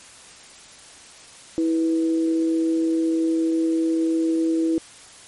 sine tone pair together, 325.3 / 490.4 Hz, E4 / B4, -23 / -12 cents, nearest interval perfect fifth, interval 711 cents, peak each -18 / -30 dBFS, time 1.58-4.78 s, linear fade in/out 0 ms, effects white hiss -45 dBFS RMS until 5.27 s + MP3 48 kbps

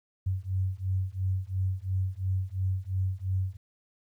sine beating tone pair, 92.9 / 95.8 Hz, F#2 / G2, +7 / -39 cents, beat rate 2.9 Hz, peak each -30 dBFS, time 0.26-3.57 s, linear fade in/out 10 ms, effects 11-bit

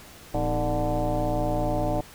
sine tone with frequency modulation, 311.1 Hz, D#4, in tune, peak -22 dBFS, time 0.34-2.01 s, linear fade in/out 5 ms, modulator 141 Hz, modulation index 3.4, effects pink hiss -47 dBFS RMS until 2.14 s

